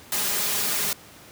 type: noise with comb filter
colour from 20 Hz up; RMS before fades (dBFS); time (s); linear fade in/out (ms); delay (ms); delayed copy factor
white; -25; 0.12-0.93; 2; 4.9; +0.85
effects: pink hiss -47 dBFS RMS until 1.31 s + high-pass 80 Hz 12 dB/octave